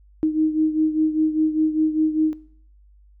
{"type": "beating tone pair", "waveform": "sine", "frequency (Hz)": [311.1, 316.1], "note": ["D#4", "D#4"], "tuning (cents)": [0, 27], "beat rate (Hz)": 5, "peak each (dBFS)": [-19, -23], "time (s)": [0.23, 2.33], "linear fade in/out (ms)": 0, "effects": ["noise-tail reverb RT60 0.6 s tail -19 dB re dry", "added 50 Hz sine -49 dBFS peak until 3.2 s"]}